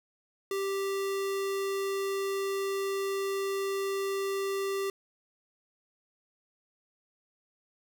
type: tone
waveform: square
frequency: 392 Hz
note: G4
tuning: in tune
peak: -30 dBFS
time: 0.51-4.9 s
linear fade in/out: 2 ms
effects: none